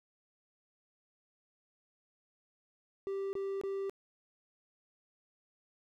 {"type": "tone bursts", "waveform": "triangle", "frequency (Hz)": 391.6, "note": "G4", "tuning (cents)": -2, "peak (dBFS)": -32, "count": 3, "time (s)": [3.07, 3.896], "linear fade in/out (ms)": 0, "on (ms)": 260, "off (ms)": 23, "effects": []}